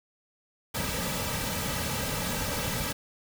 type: noise with comb filter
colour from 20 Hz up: pink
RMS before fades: -31 dBFS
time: 0.74-2.93 s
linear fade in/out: 10 ms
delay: 2.8 ms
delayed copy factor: -0.7
effects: none